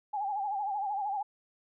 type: tone with vibrato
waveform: sine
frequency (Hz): 810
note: G#5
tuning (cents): -43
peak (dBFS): -30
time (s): 0.13-1.23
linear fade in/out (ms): 10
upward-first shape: sine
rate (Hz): 13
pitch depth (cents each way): 87
effects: none